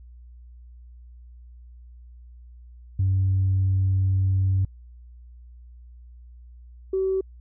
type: tone pair in turn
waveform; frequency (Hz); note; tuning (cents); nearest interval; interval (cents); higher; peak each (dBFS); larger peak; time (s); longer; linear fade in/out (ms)
sine; 95.3 / 381.2; G2 / G4; -48 / -48; 2 octaves; 2400; second; -17 / -20; first; 2.99-4.65 / 6.93-7.21; first; 5
effects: tanh soft clip ceiling -15 dBFS + added 60 Hz sine -43 dBFS peak until 7.4 s